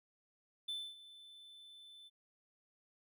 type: tone with ADSR envelope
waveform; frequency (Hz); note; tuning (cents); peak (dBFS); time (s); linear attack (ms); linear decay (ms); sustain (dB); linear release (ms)
triangle; 3523; A7; +1; -36; 0.68-2.1; 9; 260; -17; 31
effects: none